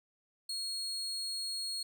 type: tone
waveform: 35% pulse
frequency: 4300 Hz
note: C8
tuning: 47 cents sharp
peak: -34 dBFS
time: 0.49-1.83 s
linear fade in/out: 5 ms
effects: none